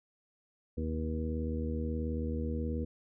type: harmonic tone with a mistuned harmonic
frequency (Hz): 78.6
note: D#2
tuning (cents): +18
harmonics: 1 / 2 / 3 / 4 / 5 / 6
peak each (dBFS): -34 / -43 / -37 / -43 / -47 / -41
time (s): 0.77-2.85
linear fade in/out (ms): 10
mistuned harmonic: 6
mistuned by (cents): +31
effects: none